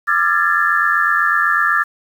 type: tone cluster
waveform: sine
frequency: 1191 / 1363 / 1682 / 1770 Hz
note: D6 / F6 / G#6 / A6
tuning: +24 / -43 / +22 / +10 cents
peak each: -18 dBFS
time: 0.07-1.84 s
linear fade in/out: 20 ms
effects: 7-bit